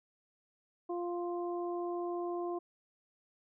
harmonic tone, 349.2 Hz, F4, in tune, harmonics 1 / 2 / 3, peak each -35 / -41 / -45 dBFS, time 0.89-2.59 s, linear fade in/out 10 ms, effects none

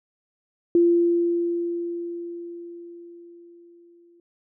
sine tone with exponential decay, 343.5 Hz, F4, 29 cents flat, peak -13 dBFS, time 0.75-4.2 s, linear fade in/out 2 ms, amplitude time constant 750 ms, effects none

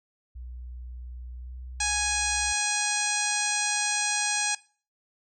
sine tone with pitch glide, 61.3 to 62.7 Hz, B1 to B1, -12 to +27 cents, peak -37 dBFS, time 0.35-2.53 s, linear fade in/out 10 ms, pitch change +39 cents, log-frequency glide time 1.38-1.53 s
harmonic tone, 830.6 Hz, G#5, in tune, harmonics 1 / 2 / 3 / 4 / 5 / 6 / 7 / 8 / 9 / 10, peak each -33 / -32 / -32 / -37 / -34 / -37 / -32 / -34 / -37 / -32 dBFS, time 1.8-4.55 s, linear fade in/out 5 ms
effects noise-tail reverb RT60 0.4 s tail -21 dB re dry

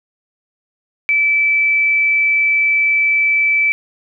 sine tone, 2314 Hz, D7, 26 cents flat, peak -11 dBFS, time 1.09-3.72 s, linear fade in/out 0 ms, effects none

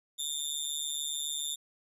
20% pulse tone with amplitude modulation, 3596 Hz, A7, 37 cents sharp, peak -23 dBFS, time 0.18-1.56 s, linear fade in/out 20 ms, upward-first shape sine, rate 147 Hz, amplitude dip 90%, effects none

